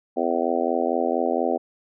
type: harmonic tone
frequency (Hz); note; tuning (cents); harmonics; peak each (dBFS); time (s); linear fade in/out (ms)
84.3; E2; +39; 3 / 4 / 5 / 6 / 7 / 8 / 9; -28 / -28 / -28 / -28 / -28 / -28 / -28; 0.16-1.58; 20
effects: none